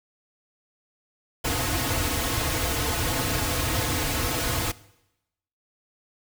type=noise with comb filter; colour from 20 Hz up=pink; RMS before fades=-26 dBFS; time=1.44-4.72 s; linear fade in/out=10 ms; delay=5.1 ms; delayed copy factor=-0.9; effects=noise-tail reverb RT60 0.9 s tail -20 dB re dry